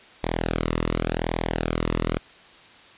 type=tone with flanger; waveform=sawtooth; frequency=41 Hz; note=E1; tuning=9 cents flat; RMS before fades=-26 dBFS; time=0.23-2.19 s; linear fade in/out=10 ms; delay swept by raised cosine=0.71 to 1.29 ms; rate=0.88 Hz; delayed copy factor=-0.8; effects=white hiss -49 dBFS RMS until 2.97 s + resampled to 8000 Hz

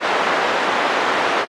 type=band-pass noise; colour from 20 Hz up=white; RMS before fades=-19 dBFS; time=0-1.46 s; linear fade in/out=50 ms; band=420 to 1400 Hz; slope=12 dB/octave; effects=low-pass 7000 Hz 12 dB/octave + AAC 48 kbps

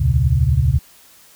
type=tone cluster; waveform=sine; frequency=69.8 / 81.6 / 118.1 / 136.8 Hz; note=C#2 / E2 / A#2 / C#3; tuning=+13 / -17 / +23 / -23 cents; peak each=-18 dBFS; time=0-0.79 s; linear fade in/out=10 ms; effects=white hiss -48 dBFS RMS until 1.35 s

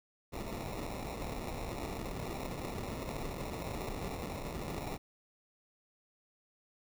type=noise with sample-and-hold; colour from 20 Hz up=pink; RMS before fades=-40 dBFS; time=0.32-4.98 s; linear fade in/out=20 ms; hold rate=1575 Hz; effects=none

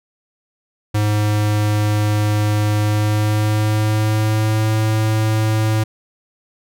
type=tone with pitch glide; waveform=square; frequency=105.3 to 109.14 Hz; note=G#2 to A2; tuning=+24 to -14 cents; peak=-15 dBFS; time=0.94-5.84 s; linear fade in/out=10 ms; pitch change=+62 cents; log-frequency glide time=2.8-4.73 s; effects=none

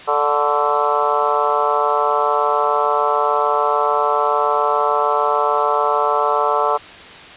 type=harmonic tone with a mistuned harmonic; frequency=146.83 Hz; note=D3; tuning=in tune; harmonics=3 / 4 / 5 / 6 / 7 / 8 / 9; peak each=-22 / -22 / -22 / -22 / -22 / -22 / -22 dBFS; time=0.07-6.78 s; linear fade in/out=20 ms; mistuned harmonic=8; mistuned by=-60 cents; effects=white hiss -37 dBFS RMS until 7.36 s + resampled to 8000 Hz

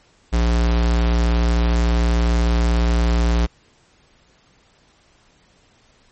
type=tone; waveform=square; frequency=58.27 Hz; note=A#1; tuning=in tune; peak=-15 dBFS; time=0.32-3.47 s; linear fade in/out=20 ms; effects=pink hiss -56 dBFS RMS until 6.11 s + MP3 32 kbps

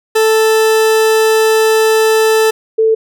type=tone pair in turn; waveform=40% pulse / sine; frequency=440 / 443.3 Hz; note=A4 / A4; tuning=0 / +13 cents; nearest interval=unison; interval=13 cents; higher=second; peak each=-7 dBFS; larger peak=neither; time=0.15-2.51 / 2.78-2.95 s; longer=first; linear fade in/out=10 ms; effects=none

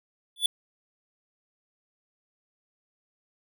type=tone with exponential growth; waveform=square; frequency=3456 Hz; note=A7; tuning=32 cents flat; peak=-17 dBFS; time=0.36-0.46 s; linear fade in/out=2 ms; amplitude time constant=20 ms; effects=none

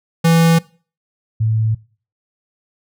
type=tone pair in turn; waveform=square / sine; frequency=165.5 / 110.43 Hz; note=E3 / A2; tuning=+7 / +7 cents; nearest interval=perfect fifth; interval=700 cents; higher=first; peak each=-10 / -13 dBFS; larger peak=first; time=0.24-0.59 / 1.4-1.75 s; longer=neither; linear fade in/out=10 ms; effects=noise-tail reverb RT60 0.4 s tail -22 dB re dry

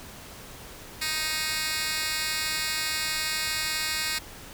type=tone with high-pass filter; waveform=10% pulse; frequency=312.4 Hz; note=D#4; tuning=7 cents sharp; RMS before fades=-29 dBFS; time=1.01-4.19 s; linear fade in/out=10 ms; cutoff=2800 Hz; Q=1.4; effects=pink hiss -44 dBFS RMS until 4.53 s

